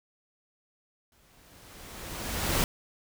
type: noise with exponential growth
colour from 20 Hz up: pink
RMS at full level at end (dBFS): -25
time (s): 1.12-2.64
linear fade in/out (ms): 1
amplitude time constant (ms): 330
effects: none